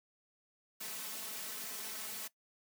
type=noise with comb filter; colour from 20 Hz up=white; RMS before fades=-43 dBFS; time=0.8-2.28 s; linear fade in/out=10 ms; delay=4.6 ms; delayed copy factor=+0.95; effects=noise-tail reverb RT60 0.1 s tail -18 dB re dry + high-pass 150 Hz 12 dB/octave